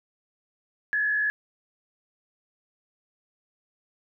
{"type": "tone with frequency modulation", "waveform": "sine", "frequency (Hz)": 1698, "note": "G#6", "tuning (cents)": 38, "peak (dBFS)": -22, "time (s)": [0.93, 1.3], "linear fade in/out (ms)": 0, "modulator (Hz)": 61.2, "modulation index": 0.62, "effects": []}